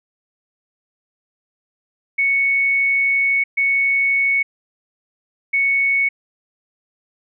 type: tone bursts at uneven times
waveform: sine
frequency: 2217 Hz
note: C#7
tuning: in tune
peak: -14 dBFS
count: 3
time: 2.18-3.44 / 3.57-4.43 / 5.53-6.09 s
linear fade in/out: 10 ms
effects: none